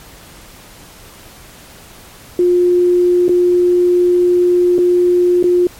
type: tone with dropouts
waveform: sine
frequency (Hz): 355.3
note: F4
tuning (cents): +30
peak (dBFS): -8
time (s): 2.39-5.67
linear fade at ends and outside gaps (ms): 2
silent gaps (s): 3.282-3.292 / 4.782-4.787 / 5.428-5.44
effects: pink hiss -39 dBFS RMS until 5.79 s + MP3 64 kbps